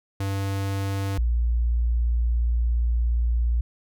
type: tone pair in turn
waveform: square / sine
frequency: 98 / 58.6 Hz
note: G2 / A#1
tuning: 0 / +10 cents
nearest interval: major sixth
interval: 890 cents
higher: first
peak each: -25 / -19 dBFS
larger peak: second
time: 0.2-1.18 / 1.18-3.61 s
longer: second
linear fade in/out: 5 ms
effects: none